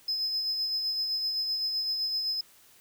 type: tone with tremolo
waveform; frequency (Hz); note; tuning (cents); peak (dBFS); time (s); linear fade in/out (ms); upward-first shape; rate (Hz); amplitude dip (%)
triangle; 5100; D#8; +42; -25; 0.08-2.41; 5; sine; 7.8; 35
effects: white hiss -58 dBFS RMS until 2.8 s